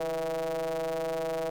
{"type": "ring-modulated tone", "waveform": "square", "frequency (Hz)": 79.7, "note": "D#2", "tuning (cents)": 42, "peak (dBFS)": -27, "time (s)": [0, 1.5], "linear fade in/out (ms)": 5, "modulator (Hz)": 570, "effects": []}